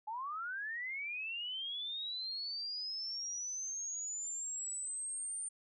sine linear sweep, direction up, 833 to 9030 Hz, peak -38 dBFS, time 0.07-5.49 s, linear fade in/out 10 ms, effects none

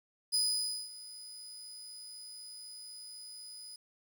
30% pulse tone with ADSR envelope, 4978 Hz, D#8, in tune, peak -24 dBFS, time 0.32-3.76 s, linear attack 25 ms, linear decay 540 ms, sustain -19 dB, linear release 4 ms, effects 11-bit

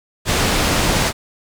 pink low-pass noise, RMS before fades -17 dBFS, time 0.25-1.13 s, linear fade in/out 50 ms, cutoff 8600 Hz, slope 12 dB/octave, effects none

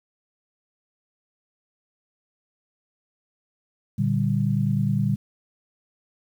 sine chord, G minor, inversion first, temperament equal, 116.54 / 146.83 / 196 Hz, Bb2 / D3 / G3, 0 / 0 / 0 cents, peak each -24 dBFS, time 3.98-5.16 s, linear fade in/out 10 ms, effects 9-bit

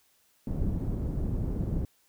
pink low-pass noise, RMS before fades -30 dBFS, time 0.47-1.85 s, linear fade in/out 2 ms, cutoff 250 Hz, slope 12 dB/octave, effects white hiss -67 dBFS RMS until 2.08 s

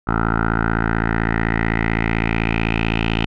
10% pulse tone with low-pass filter sweep, 55.8 Hz, A1, 25 cents sharp, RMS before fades -19 dBFS, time 0.07-3.26 s, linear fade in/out 10 ms, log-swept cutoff 1300 to 2900 Hz, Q 5.1, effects none

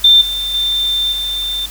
sine tone with level steps, 3577 Hz, A7, 28 cents sharp, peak -4 / -17 / -13 / -17 dBFS, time 0.04-1.66 s, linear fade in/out 5 ms, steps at 0.21 / 0.54 / 1.12 s, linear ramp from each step 5 ms, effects added 50 Hz sine -32 dBFS peak until 1.7 s + white hiss -32 dBFS RMS until 1.7 s

